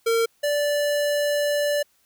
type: tone pair in turn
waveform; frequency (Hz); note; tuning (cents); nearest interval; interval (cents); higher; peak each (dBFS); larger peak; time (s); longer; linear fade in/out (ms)
square; 457.8 / 583.8; A#4 / D5; -31 / -10; major third; 421; second; -19 / -21; first; 0.06-0.26 / 0.43-1.83; second; 10
effects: white hiss -64 dBFS RMS until 2.05 s